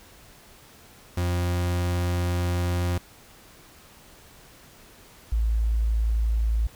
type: tone pair in turn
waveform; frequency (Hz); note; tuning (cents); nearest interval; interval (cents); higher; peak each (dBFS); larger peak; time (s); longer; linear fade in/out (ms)
40% pulse / sine; 88.1 / 55.5; F2 / A1; +16 / +16; minor sixth; 800; first; -22 / -20; second; 1.17-2.98 / 5.32-6.67; first; 5
effects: pink hiss -51 dBFS RMS until 6.75 s